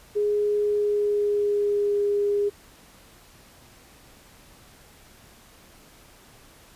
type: tone with pitch glide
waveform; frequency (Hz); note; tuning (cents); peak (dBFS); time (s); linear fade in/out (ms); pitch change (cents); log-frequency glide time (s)
sine; 415.3 to 408.2; G#4 to G#4; 0 to -30; -20; 0.15-2.5; 20; -30; 0.68-2.04
effects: pink hiss -52 dBFS RMS until 6.75 s + resampled to 32000 Hz